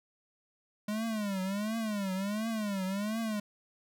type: tone with vibrato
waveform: square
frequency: 206.2 Hz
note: G#3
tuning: 12 cents flat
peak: -32 dBFS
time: 0.88-3.4 s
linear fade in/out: 5 ms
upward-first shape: triangle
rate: 1.4 Hz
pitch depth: 190 cents each way
effects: none